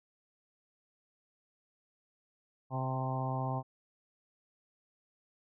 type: harmonic tone with a mistuned harmonic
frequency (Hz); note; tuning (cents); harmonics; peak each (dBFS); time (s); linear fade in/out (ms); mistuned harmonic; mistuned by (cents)
130.81; C3; 0; 1 / 2 / 3 / 4 / 5 / 6 / 7 / 8; -34 / -42 / -48 / -46 / -42 / -40 / -42 / -43; 2.7-3.63; 50; 7; -19
effects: none